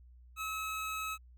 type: tone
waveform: 25% pulse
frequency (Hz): 1287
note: E6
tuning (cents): -42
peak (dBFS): -32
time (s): 0.36-1.18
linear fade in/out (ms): 50
effects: added 61 Hz sine -54 dBFS peak until 1.37 s